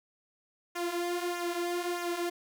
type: tone with flanger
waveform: sawtooth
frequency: 349.2 Hz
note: F4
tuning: in tune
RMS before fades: -33 dBFS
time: 0.75-2.3 s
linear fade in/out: 10 ms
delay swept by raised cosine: 0.22 to 5.02 ms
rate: 1.6 Hz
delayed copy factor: -0.65
effects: none